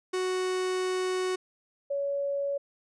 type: tone pair in turn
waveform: 45% pulse / sine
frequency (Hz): 370 / 562.2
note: F#4 / C#5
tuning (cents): 0 / +24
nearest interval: perfect fifth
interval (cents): 724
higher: second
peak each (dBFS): -27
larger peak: neither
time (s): 0.13-1.36 / 1.9-2.58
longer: first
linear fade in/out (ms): 10
effects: resampled to 22050 Hz